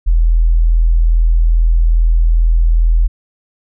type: tone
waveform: sine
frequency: 41.2 Hz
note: E1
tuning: in tune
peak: -7 dBFS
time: 0.06-3.08 s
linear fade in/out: 20 ms
effects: none